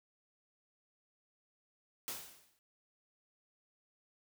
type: noise with exponential decay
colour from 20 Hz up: white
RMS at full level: -39 dBFS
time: 2.08-2.59 s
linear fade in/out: 0 ms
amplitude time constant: 110 ms
effects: none